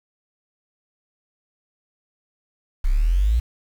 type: exponential sweep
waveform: sine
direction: up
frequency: 30.87 to 61 Hz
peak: -15 dBFS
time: 2.84-3.4 s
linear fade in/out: 10 ms
effects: 7-bit